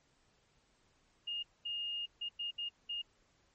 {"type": "tone bursts at uneven times", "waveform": "sine", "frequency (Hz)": 2839, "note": "F7", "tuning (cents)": 28, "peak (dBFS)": -36, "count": 6, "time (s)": [[1.27, 1.43], [1.65, 2.06], [2.21, 2.29], [2.39, 2.51], [2.58, 2.69], [2.89, 3.02]], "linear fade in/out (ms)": 10, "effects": ["pink hiss -72 dBFS RMS until 3.54 s", "MP3 32 kbps"]}